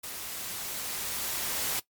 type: noise with level ramp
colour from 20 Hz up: white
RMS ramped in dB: -39 to -30 dBFS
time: 0.03-1.8 s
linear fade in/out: 10 ms
effects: noise-tail reverb RT60 0.1 s tail -18 dB re dry + MP3 96 kbps